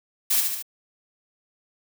blue noise with echo, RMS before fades -21 dBFS, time 0.3-0.41 s, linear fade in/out 10 ms, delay 72 ms, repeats 3, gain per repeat -4 dB, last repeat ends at 0.626 s, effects none

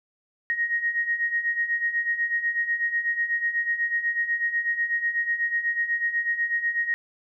sine beating tone pair, 1870 / 1878.1 Hz, A#6 / A#6, +5 / +12 cents, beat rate 8.1 Hz, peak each -29 / -24 dBFS, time 0.5-6.94 s, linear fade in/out 0 ms, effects none

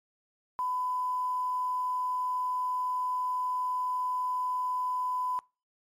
sine tone with quantisation, 1003 Hz, B5, 26 cents sharp, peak -28 dBFS, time 0.59-5.39 s, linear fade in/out 0 ms, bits 9, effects noise-tail reverb RT60 0.3 s tail -25 dB re dry + MP3 64 kbps

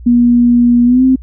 sine tone with pitch glide, 240.4 to 260.6 Hz, B3 to C4, -46 to -7 cents, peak -5 dBFS, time 0.06-1.16 s, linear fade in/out 10 ms, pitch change +139 cents, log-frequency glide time 0.85-1.04 s, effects added 60 Hz sine -28 dBFS peak until 1.22 s

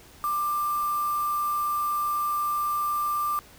sine tone with quantisation, 1186 Hz, D6, 17 cents sharp, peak -24 dBFS, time 0.24-3.39 s, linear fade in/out 0 ms, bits 6, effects pink hiss -51 dBFS RMS until 3.58 s

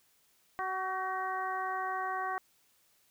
harmonic tone with a mistuned harmonic, 375.5 Hz, F#4, 26 cents sharp, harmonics 1 / 2 / 3 / 4 / 5, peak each -44 / -36 / -36 / -41 / -42 dBFS, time 0.59-2.38 s, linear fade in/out 0 ms, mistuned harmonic 4, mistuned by +32 cents, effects white hiss -69 dBFS RMS until 3.1 s

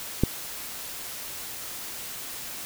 click, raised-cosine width 3 ms, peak -6 dBFS, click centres 0.236 s, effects white hiss -37 dBFS RMS until 2.65 s

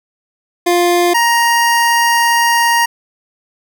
25% pulse tone pair in turn, 350.1 / 937.4 Hz, F4 / A#5, +4 / +9 cents, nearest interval octave + perfect fourth, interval 1705 cents, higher second, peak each -6 dBFS, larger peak neither, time 0.66-1.14 / 1.14-2.86 s, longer second, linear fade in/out 10 ms, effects none

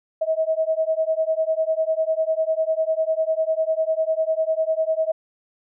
sine beating tone pair, 634 / 644 Hz, D#5 / E5, +32 / -41 cents, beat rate 10 Hz, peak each -22 dBFS, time 0.21-5.12 s, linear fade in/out 10 ms, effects none

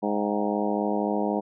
harmonic tone with a mistuned harmonic, 103.83 Hz, G#2, in tune, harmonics 2 / 3 / 4 / 5 / 6 / 7 / 8 / 9, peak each -28 / -30 / -31 / -32 / -33 / -33 / -34 / -35 dBFS, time 0.02-1.41 s, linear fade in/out 20 ms, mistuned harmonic 8, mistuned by -65 cents, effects none

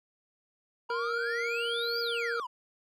triangle exponential two-way sweep, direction up then down, 941 to 4939 to 941 Hz, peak -32 dBFS, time 0.89-2.47 s, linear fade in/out 10 ms, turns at 2 s
harmonic tone, 468.2 Hz, A#4, 8 cents sharp, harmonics 1 / 3 / 5 / 7 / 9 / 10, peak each -33 / -34 / -50 / -52 / -50 / -47 dBFS, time 0.9-2.4 s, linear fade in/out 2 ms
effects none

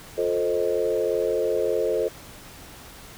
sine chord, F dominant seventh, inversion none, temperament equal with one note detuned, 354.7 / 440 / 523.3 / 622.3 Hz, F4 / A4 / C5 / Eb5, +27 / 0 / 0 / 0 cents, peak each -29 / -24 / -26 / -29 dBFS, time 0.17-2.09 s, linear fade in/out 20 ms, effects pink hiss -44 dBFS RMS until 3.17 s

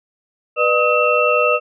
sine tone cluster, 491.9 / 603 / 1269 / 2698 Hz, B4 / D5 / D#6 / E7, -7 / +46 / +34 / +40 cents, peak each -18 dBFS, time 0.56-1.6 s, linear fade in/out 50 ms, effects none

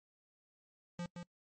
square tone with echo, 174.61 Hz, F3, in tune, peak -39 dBFS, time 0.99-1.06 s, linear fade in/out 2 ms, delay 170 ms, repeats 1, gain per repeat -5 dB, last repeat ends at 1.23 s, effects noise-tail reverb RT60 0.1 s tail -24 dB re dry + MP3 32 kbps

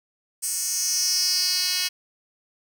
10% pulse tone with high-pass filter sweep, 365 Hz, F#4, 24 cents flat, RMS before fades -24 dBFS, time 0.42-1.89 s, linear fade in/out 20 ms, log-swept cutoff 7900 to 3600 Hz, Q 4.1, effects none

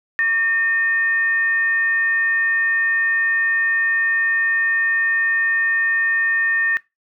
sine tone with frequency modulation, 1820 Hz, A#6, 42 cents flat, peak -15 dBFS, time 0.19-6.77 s, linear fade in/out 0 ms, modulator 681 Hz, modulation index 0.22, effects noise-tail reverb RT60 0.2 s tail -20 dB re dry

